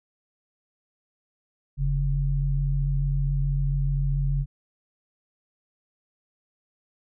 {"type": "tone pair together", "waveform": "sine", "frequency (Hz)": [44.24, 139.7], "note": ["F1", "C#3"], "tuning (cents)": [23, 14], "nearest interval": "octave + minor sixth", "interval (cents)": 1991, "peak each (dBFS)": -24, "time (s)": [1.77, 4.46], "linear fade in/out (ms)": 50, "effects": []}